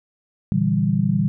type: chord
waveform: sine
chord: E half-diminished seventh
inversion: second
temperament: equal with one note detuned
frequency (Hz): 116.54 / 145.82 / 164.81 / 196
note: Bb2 / D3 / E3 / G3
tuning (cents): 0 / -12 / 0 / 0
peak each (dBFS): -24 / -23 / -22 / -20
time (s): 0.52-1.28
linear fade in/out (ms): 0
effects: none